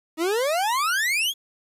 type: exponential sweep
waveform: 40% pulse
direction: up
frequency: 306.6 to 3436 Hz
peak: -20 dBFS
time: 0.17-1.34 s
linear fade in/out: 50 ms
effects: resampled to 32000 Hz + 9-bit